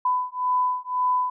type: beating tone pair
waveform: sine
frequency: 1000 / 1001.9 Hz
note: B5 / B5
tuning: +21 / +25 cents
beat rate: 1.9 Hz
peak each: -24 / -24 dBFS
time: 0.05-1.3 s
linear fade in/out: 5 ms
effects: none